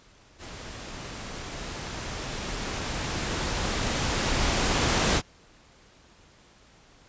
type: noise with level ramp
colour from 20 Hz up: pink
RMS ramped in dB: -41 to -22 dBFS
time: 0.38-5.22 s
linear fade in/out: 50 ms
effects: pink hiss -56 dBFS RMS until 7.08 s + resampled to 16000 Hz